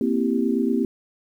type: chord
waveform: sine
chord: C dominant seventh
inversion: third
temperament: equal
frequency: 233.1 / 261.6 / 329.6 / 392 Hz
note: Bb3 / C4 / E4 / G4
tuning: 0 / 0 / 0 / 0 cents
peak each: -23 / -23 / -27 / -26 dBFS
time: 0.01-0.85 s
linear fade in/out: 2 ms
effects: 9-bit